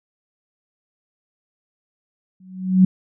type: tone with exponential growth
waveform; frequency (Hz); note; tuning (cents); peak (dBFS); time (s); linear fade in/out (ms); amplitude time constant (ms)
sine; 186.4; F#3; +13; -6; 2.4-2.85; 5; 96
effects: none